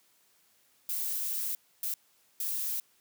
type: noise bursts at uneven times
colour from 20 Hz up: violet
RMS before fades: -33 dBFS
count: 3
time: 0.89-1.55 / 1.83-1.94 / 2.4-2.8 s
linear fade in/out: 2 ms
effects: white hiss -67 dBFS RMS until 3 s + high-pass 100 Hz 12 dB/octave